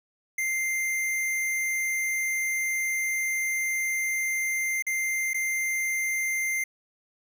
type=tone with dropouts; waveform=square; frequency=2093 Hz; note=C7; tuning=in tune; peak=-26 dBFS; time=0.38-6.64 s; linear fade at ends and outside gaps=5 ms; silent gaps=4.824-4.866 / 5.334-5.343 s; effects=none